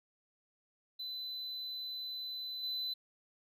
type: tone with level steps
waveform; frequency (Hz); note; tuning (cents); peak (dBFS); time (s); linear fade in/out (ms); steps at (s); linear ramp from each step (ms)
triangle; 4015; B7; +28; -38 / -34; 0.99-2.94; 10; 2.63; 5
effects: none